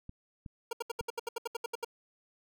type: clicks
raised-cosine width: 5 ms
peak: -31 dBFS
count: 3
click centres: 0.094 / 0.462 / 1.01 s
type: tone bursts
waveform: 25% pulse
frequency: 466.8 Hz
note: A#4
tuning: 2 cents sharp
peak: -29 dBFS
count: 13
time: 0.71-1.847 s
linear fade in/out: 5 ms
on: 21 ms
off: 72 ms
effects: none